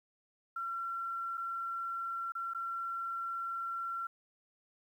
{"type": "tone with dropouts", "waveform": "sine", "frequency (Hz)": 1361, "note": "F6", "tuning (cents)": -45, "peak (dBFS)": -35, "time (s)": [0.56, 4.07], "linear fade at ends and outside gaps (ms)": 5, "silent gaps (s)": [[1.373, 1.377], [2.321, 2.351], [2.536, 2.547]], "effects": ["11-bit"]}